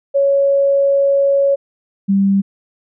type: tone pair in turn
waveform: sine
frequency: 556 / 196.58 Hz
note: C#5 / G3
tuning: +5 / +5 cents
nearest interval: octave + tritone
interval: 1800 cents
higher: first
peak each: -10 dBFS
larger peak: neither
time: 0.14-1.56 / 2.08-2.42 s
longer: first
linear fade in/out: 20 ms
effects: none